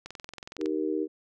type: click train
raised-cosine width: 0.2 ms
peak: -23 dBFS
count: 14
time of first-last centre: 0.06-0.659 s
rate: 21.7 Hz
type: chord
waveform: sine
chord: Eb major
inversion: none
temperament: just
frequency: 311.1 / 388.9 / 466.7 Hz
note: Eb4 / G4 / Bb4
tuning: 0 / -14 / +2 cents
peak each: -29 / -31 / -33 dBFS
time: 0.58-1.08 s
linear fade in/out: 50 ms
effects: none